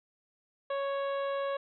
harmonic tone, 554.4 Hz, C#5, in tune, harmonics 1 / 2 / 3 / 4 / 5 / 6 / 7, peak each -31 / -37 / -44 / -52 / -51 / -52 / -54 dBFS, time 0.7-1.57 s, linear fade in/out 5 ms, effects none

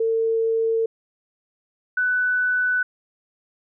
sine tone pair in turn, 451.3 / 1493.6 Hz, A4 / F#6, +44 / +16 cents, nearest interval octave + major sixth, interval 2072 cents, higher second, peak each -18 dBFS, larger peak neither, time 0-0.86 / 1.97-2.83 s, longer neither, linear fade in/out 5 ms, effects none

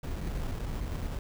brown noise with sample-and-hold, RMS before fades -34 dBFS, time 0.03-1.19 s, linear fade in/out 5 ms, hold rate 2100 Hz, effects none

